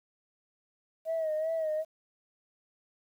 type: tone with vibrato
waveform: sine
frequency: 635 Hz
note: D#5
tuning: 35 cents sharp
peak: -27 dBFS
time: 1.05-1.85 s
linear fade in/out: 50 ms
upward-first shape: sine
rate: 2.6 Hz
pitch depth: 57 cents each way
effects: tanh soft clip ceiling -25 dBFS + 10-bit